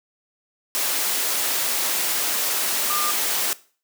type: tone in noise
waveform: sine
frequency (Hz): 1203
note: D6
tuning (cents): +41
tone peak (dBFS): -25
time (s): 2.9-3.11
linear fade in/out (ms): 0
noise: white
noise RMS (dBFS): -23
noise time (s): 0.75-3.53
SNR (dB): -5
effects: noise-tail reverb RT60 0.4 s tail -19 dB re dry + high-pass 300 Hz 12 dB/octave